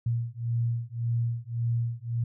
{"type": "beating tone pair", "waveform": "sine", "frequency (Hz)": [116.54, 118.34], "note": ["A#2", "A#2"], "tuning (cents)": [0, 27], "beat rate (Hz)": 1.8, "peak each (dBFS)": -29, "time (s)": [0.06, 2.24], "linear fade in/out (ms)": 5, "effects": []}